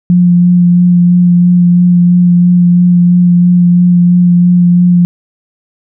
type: tone with vibrato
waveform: sine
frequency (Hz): 176.4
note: F3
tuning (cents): +18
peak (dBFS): -3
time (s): 0.1-5.05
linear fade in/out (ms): 0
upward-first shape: sine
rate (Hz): 3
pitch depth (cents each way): 14
effects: none